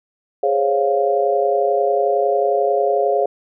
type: chord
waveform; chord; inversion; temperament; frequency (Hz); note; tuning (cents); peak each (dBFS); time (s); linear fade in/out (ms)
sine; Db major seventh; second; equal; 415.3 / 523.3 / 554.4 / 698.5; Ab4 / C5 / Db5 / F5; 0 / 0 / 0 / 0; -19 / -25 / -19 / -19; 0.43-3.26; 5
effects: none